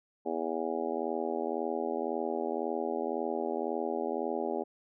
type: harmonic tone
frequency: 81.9 Hz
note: E2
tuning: 11 cents flat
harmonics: 3 / 4 / 5 / 6 / 7 / 8 / 9 / 10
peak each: -39 / -38 / -35 / -42 / -38 / -43 / -40 / -40 dBFS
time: 0.25-4.64 s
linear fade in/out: 20 ms
effects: none